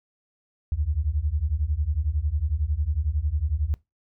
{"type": "beating tone pair", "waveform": "sine", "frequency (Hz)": [69.3, 80.3], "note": ["C#2", "E2"], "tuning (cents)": [0, -45], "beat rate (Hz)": 11, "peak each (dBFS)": [-26, -25], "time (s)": [0.72, 3.74], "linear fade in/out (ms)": 0, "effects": ["noise-tail reverb RT60 0.2 s tail -21 dB re dry"]}